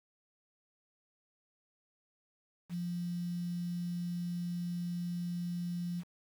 sine tone with quantisation, 174.61 Hz, F3, in tune, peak -34 dBFS, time 2.69-6.04 s, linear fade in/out 50 ms, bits 9, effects none

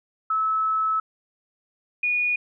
sine tone pair in turn, 1300 / 2454 Hz, E6 / D#7, -24 / -25 cents, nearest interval major seventh, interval 1099 cents, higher second, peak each -20 dBFS, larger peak neither, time 0.3-1 / 2.03-2.36 s, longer first, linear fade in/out 5 ms, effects none

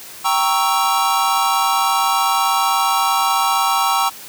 square chord, G diminished seventh, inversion none, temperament equal, 784 / 932.3 / 1108.7 / 1318.5 Hz, G5 / Bb5 / Db6 / Fb6, 0 / 0 / 0 / 0 cents, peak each -21 dBFS, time 0.24-4.1 s, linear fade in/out 20 ms, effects white hiss -36 dBFS RMS until 4.28 s + high-pass 100 Hz 12 dB/octave

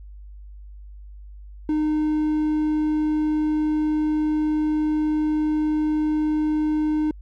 triangle tone, 306.1 Hz, D#4, 28 cents flat, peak -17 dBFS, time 1.69-7.11 s, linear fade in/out 2 ms, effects added 50 Hz sine -38 dBFS peak until 7.21 s

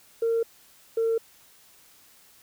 sine tone pair in turn, 458.5 / 454 Hz, A#4 / A#4, -29 / -46 cents, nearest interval unison, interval 17 cents, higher first, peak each -20 dBFS, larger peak neither, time 0.22-0.43 / 0.97-1.18 s, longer neither, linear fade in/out 5 ms, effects tanh soft clip ceiling -18 dBFS + white hiss -56 dBFS RMS until 2.42 s

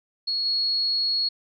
sine tone with level steps, 4331 Hz, C#8, 41 cents flat, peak -23 / -21 dBFS, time 0.27-1.29 s, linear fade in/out 10 ms, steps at 0.45 s, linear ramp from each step 10 ms, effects none

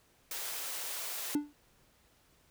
white high-pass noise, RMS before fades -39 dBFS, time 0.31-1.35 s, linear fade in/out 2 ms, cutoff 400 Hz, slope 24 dB/octave
triangle tone with exponential decay, 293.7 Hz, D4, in tune, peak -22 dBFS, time 1.35-1.53 s, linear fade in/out 2 ms, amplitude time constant 39 ms
effects pink hiss -67 dBFS RMS until 2.5 s

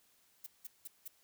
violet noise bursts, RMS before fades -45 dBFS, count 4, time 0.44-1.08 s, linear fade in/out 5 ms, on 25 ms, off 180 ms, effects white hiss -70 dBFS RMS until 1.23 s

